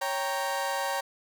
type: chord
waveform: 30% pulse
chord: G diminished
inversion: second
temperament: equal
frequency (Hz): 554.4 / 784 / 932.3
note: Db5 / G5 / Bb5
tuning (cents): 0 / 0 / 0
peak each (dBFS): -30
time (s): 0.01-1.01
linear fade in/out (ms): 10
effects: none